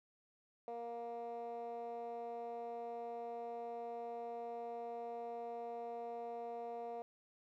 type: tone with band-pass filter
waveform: 15% pulse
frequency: 234.7 Hz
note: A#3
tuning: 12 cents sharp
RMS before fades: -45 dBFS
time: 0.68-7.02 s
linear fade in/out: 0 ms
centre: 590 Hz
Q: 9.2
effects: none